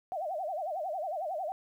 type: tone with vibrato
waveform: sine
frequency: 681 Hz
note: F5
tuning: 44 cents flat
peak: -32 dBFS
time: 0.12-1.52 s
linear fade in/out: 0 ms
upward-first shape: sine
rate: 11 Hz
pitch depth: 230 cents each way
effects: 11-bit